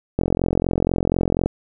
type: click train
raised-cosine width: 2 ms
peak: -5 dBFS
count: 57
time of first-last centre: 0.19-1.46 s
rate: 44.1 Hz
effects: none